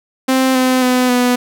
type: tone with pitch steps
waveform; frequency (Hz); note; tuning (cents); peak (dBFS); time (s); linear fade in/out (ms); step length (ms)
sawtooth; 261.6 / 256.7 / 251.8 / 247.1; C4 / C4 / B3 / B3; 0 / -33 / +34 / +1; -7; 0.28-1.36; 10; 270
effects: none